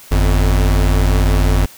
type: tone pair together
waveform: square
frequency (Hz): 49.14 / 87.31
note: G1 / F2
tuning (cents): +5 / 0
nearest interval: minor seventh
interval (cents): 995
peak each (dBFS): -12 / -18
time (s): 0.11-1.66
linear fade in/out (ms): 10
effects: white hiss -40 dBFS RMS until 1.77 s